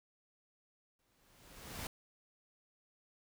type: noise with exponential growth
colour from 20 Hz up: pink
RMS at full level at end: -41 dBFS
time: 0.99-1.87 s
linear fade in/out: 1 ms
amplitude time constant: 190 ms
effects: none